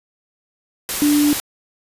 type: tone in noise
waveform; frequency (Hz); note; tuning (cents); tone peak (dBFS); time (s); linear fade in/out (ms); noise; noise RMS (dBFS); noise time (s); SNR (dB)
sine; 293.7; D4; 0; -12; 1.02-1.33; 0; white; -23; 0.89-1.4; +8
effects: resampled to 32000 Hz